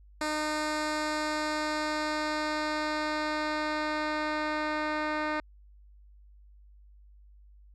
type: tone with low-pass filter sweep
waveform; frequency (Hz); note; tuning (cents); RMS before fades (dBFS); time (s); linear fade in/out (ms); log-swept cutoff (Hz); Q
10% pulse; 305.3; D#4; -33; -31; 0.21-5.4; 2; 8300 to 2800; 1
effects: added 50 Hz sine -52 dBFS peak until 7.74 s